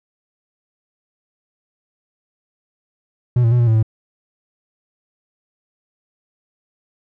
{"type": "tone with pitch steps", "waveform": "triangle", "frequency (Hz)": [122.8, 114.9, 122.2, 118.8, 111.4, 110.3], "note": ["B2", "A#2", "B2", "A#2", "A2", "A2"], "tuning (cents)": [-9, -25, -18, 33, 22, 5], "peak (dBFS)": -9, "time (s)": [3.36, 3.828], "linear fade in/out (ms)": 5, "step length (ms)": 78, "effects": []}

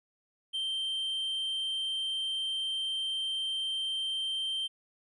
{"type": "tone", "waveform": "triangle", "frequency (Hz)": 3136, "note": "G7", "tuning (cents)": 0, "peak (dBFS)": -29, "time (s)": [0.53, 4.68], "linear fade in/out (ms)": 20, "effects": ["resampled to 24000 Hz"]}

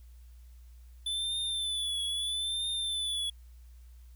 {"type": "tone with vibrato", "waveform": "square", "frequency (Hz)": 3497, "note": "A7", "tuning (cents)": -11, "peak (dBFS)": -31, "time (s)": [1.06, 3.3], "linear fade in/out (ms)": 5, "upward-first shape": "triangle", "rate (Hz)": 0.77, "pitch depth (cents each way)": 72, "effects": ["added 60 Hz sine -49 dBFS peak until 4.15 s", "white hiss -69 dBFS RMS until 4.15 s"]}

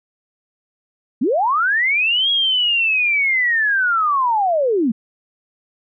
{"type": "linear two-way sweep", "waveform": "sine", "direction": "up then down", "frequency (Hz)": [203.5, 3322, 203.5], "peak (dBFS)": -14, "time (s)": [1.21, 4.92], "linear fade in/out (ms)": 10, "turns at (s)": 2.3, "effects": []}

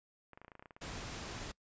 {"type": "clicks", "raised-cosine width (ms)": 0.5, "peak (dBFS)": -37, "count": 12, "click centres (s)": [0.333, 0.375, 0.416, 0.447, 0.481, 0.518, 0.553, 0.595, 0.625, 0.658, 0.708, 0.765]}
{"type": "noise", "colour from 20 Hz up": "pink", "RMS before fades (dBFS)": -44, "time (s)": [0.81, 1.52], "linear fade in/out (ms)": 10}
{"effects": ["noise-tail reverb RT60 0.1 s tail -23 dB re dry", "resampled to 16000 Hz"]}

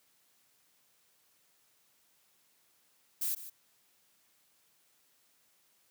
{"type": "noise with echo", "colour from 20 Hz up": "violet", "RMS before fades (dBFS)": -33, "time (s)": [3.21, 3.35], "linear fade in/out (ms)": 10, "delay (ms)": 150, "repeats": 1, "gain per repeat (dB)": -13, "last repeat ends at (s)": 3.5, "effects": ["white hiss -70 dBFS RMS until 5.9 s", "high-pass 100 Hz 12 dB/octave"]}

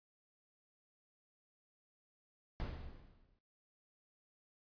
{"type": "noise with exponential decay", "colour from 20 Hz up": "brown", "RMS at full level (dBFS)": -37, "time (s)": [2.6, 3.39], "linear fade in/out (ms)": 0, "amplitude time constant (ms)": 170, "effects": ["noise-tail reverb RT60 0.6 s tail -23 dB re dry", "resampled to 11025 Hz"]}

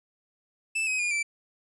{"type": "tone with pitch steps", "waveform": "45% pulse", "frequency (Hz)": [2637, 2531, 2429, 2332], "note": ["E7", "D#7", "D#7", "D7"], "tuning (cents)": [0, 29, -42, -13], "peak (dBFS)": -25, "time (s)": [0.75, 1.23], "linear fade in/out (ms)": 10, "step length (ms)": 120, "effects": ["resampled to 24000 Hz"]}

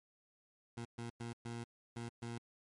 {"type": "tone bursts at uneven times", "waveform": "20% pulse", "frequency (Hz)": 117.6, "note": "A#2", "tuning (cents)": 16, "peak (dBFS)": -37, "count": 6, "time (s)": [[0.77, 0.85], [0.98, 1.1], [1.2, 1.33], [1.45, 1.64], [1.96, 2.09], [2.22, 2.38]], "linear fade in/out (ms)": 5, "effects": ["MP3 48 kbps"]}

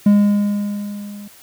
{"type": "tone with level ramp", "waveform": "triangle", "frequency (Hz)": 204.9, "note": "G#3", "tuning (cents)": -23, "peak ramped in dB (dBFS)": [-5, -30], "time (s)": [0.06, 1.28], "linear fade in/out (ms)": 5, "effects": ["white hiss -45 dBFS RMS until 1.42 s"]}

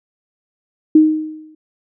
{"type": "tone with exponential decay", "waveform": "sine", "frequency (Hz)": 311.1, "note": "D#4", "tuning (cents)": 0, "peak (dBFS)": -3, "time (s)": [0.95, 1.55], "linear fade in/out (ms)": 5, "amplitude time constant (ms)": 130, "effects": []}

